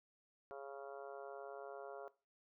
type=harmonic tone; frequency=138.59 Hz; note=C#3; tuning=in tune; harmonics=3 / 4 / 5 / 6 / 7 / 8 / 9 / 10; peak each=-52 / -52 / -53 / -62 / -61 / -60 / -65 / -59 dBFS; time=0.51-2.08 s; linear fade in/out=0 ms; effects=noise-tail reverb RT60 0.3 s tail -18 dB re dry